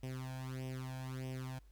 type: tone with flanger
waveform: sawtooth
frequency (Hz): 130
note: C3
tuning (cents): -11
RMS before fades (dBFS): -43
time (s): 0.03-1.59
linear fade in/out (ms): 5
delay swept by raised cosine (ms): 0.35 to 1.25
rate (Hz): 1.6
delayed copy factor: +0.8
effects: added 50 Hz sine -58 dBFS peak until 1.71 s + pink hiss -75 dBFS RMS until 1.71 s